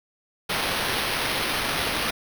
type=noise with sample-and-hold; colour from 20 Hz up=white; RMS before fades=-26 dBFS; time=0.49-2.11 s; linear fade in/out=10 ms; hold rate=7350 Hz; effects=none